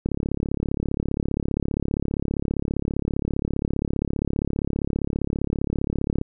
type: click train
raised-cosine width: 3 ms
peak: -11 dBFS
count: 217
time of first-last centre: 0.06-6.214 s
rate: 35.1 Hz
effects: none